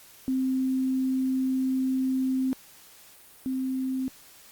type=tone pair in turn; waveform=sine; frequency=261.2 / 261.2 Hz; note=C4 / C4; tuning=-3 / -3 cents; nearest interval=unison; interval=0 cents; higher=neither; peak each=-23 / -26 dBFS; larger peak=first; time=0.28-2.53 / 3.46-4.08 s; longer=first; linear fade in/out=0 ms; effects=white hiss -52 dBFS RMS until 4.51 s + Opus 48 kbps